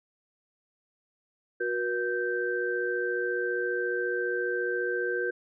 sine tone cluster, 366 / 480.6 / 1561 Hz, F#4 / B4 / G6, -19 / -47 / -8 cents, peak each -31 dBFS, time 1.6-5.31 s, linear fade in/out 10 ms, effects none

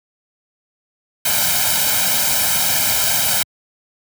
white noise with comb filter, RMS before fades -17 dBFS, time 1.25-3.43 s, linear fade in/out 5 ms, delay 1.3 ms, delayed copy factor +0.9, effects high-pass 80 Hz 12 dB/octave

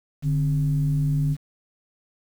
sine tone with frequency modulation, 146.83 Hz, D3, in tune, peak -19 dBFS, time 0.22-1.37 s, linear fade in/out 50 ms, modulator 118 Hz, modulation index 0.43, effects 8-bit

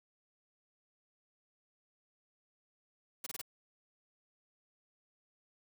white noise bursts, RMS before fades -41 dBFS, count 4, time 3.24-3.415 s, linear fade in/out 5 ms, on 25 ms, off 25 ms, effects none

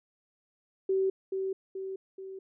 sine tone with echo, 383.1 Hz, G4, 40 cents flat, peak -24 dBFS, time 0.89-1.1 s, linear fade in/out 5 ms, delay 430 ms, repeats 3, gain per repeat -5 dB, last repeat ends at 2.39 s, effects none

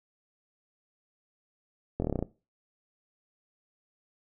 slowing click train, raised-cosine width 2 ms, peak -16 dBFS, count 9, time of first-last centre 2-2.226 s, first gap 22 ms, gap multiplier 1.07, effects noise-tail reverb RT60 0.3 s tail -19 dB re dry

